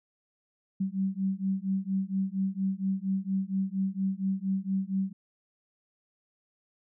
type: beating tone pair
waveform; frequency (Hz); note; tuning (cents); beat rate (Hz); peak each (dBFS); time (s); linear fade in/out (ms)
sine; 190.2 / 194.5; F#3 / G3; +48 / -13; 4.3; -30; 0.8-5.13; 10
effects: none